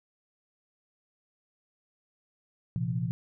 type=chord; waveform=sine; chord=Bb suspended second; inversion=none; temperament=equal with one note detuned; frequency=116.54 / 130.81 / 170.92 Hz; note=Bb2 / C3 / F3; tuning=0 / 0 / -37 cents; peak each=-32 dBFS; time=2.76-3.11 s; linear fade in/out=0 ms; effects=none